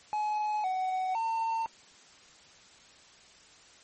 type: tone with pitch steps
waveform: triangle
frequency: 847 / 748 / 904 Hz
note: G#5 / F#5 / A5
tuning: +34 / +19 / +47 cents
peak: -26 dBFS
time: 0.13-1.66 s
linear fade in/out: 0 ms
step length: 510 ms
effects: white hiss -56 dBFS RMS until 3.83 s + MP3 32 kbps